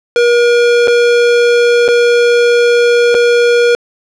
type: tone with dropouts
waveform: square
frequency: 477.7 Hz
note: A#4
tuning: 42 cents sharp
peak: -7 dBFS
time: 0.16-3.75 s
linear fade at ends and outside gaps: 1 ms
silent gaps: 0.874-0.88 / 1.88-1.886 / 3.144-3.149 s
effects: low-pass 5000 Hz 12 dB/octave